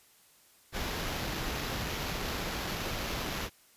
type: noise with sample-and-hold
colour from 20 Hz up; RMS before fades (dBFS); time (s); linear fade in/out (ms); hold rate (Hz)
pink; -35; 0.72-3.5; 50; 8820
effects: white hiss -62 dBFS RMS until 3.76 s + resampled to 32000 Hz